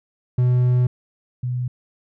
triangle / sine tone pair in turn, 124.5 / 124.5 Hz, B2 / B2, +14 / +14 cents, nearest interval unison, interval 0 cents, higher neither, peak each -12 / -21 dBFS, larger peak first, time 0.38-0.87 / 1.43-1.68 s, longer first, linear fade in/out 5 ms, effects none

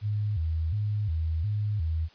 sine tone with vibrato, 91.7 Hz, F#2, 15 cents flat, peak -25 dBFS, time 0.01-2.09 s, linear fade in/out 50 ms, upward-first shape square, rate 1.4 Hz, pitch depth 230 cents each way, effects white hiss -57 dBFS RMS until 2.14 s + resampled to 11025 Hz

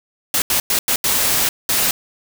white noise bursts at uneven times, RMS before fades -17 dBFS, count 6, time 0.34-0.42 / 0.5-0.6 / 0.7-0.79 / 0.88-0.96 / 1.04-1.49 / 1.69-1.91 s, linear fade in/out 2 ms, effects none

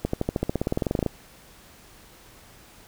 accelerating click train, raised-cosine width 2 ms, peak -10 dBFS, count 19, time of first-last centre 0.05-1.063 s, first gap 84 ms, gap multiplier 0.95, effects pink hiss -51 dBFS RMS until 2.87 s

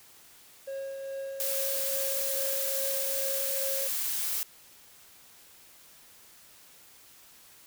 triangle tone with tremolo, 544 Hz, C#5, 33 cents flat, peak -31 dBFS, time 0.67-3.88 s, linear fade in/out 10 ms, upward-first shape triangle, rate 2.4 Hz, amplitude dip 35%
blue noise, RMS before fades -31 dBFS, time 1.4-4.43 s, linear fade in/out 0 ms
effects white hiss -55 dBFS RMS until 7.66 s

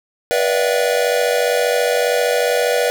square tone cluster, 488.1 / 583 / 636 / 678 / 761 Hz, B4 / D5 / D#5 / E5 / F#5, -20 / -13 / +38 / +49 / +48 cents, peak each -18 / -21 / -27 / -24 / -27 dBFS, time 0.31-2.9 s, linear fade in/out 0 ms, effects none

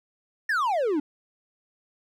triangle exponential sweep, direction down, 1851 to 277.2 Hz, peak -20 dBFS, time 0.49-1 s, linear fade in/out 5 ms, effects none

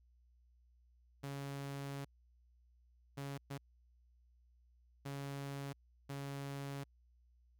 sawtooth tone bursts at uneven times, 139.5 Hz, C#3, 11 cents sharp, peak -38 dBFS, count 5, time 1.23-2.05 / 3.17-3.38 / 3.5-3.58 / 5.05-5.73 / 6.09-6.84 s, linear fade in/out 10 ms, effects added 60 Hz sine -66 dBFS peak until 7.59 s

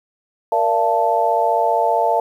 sine chord, Bb major seventh, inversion none, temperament equal with one note detuned, 466.2 / 587.3 / 682.5 / 880 Hz, Bb4 / D5 / F5 / A5, 0 / 0 / -40 / 0 cents, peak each -22 / -22 / -18 / -18 dBFS, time 0.52-2.2 s, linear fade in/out 2 ms, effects 8-bit

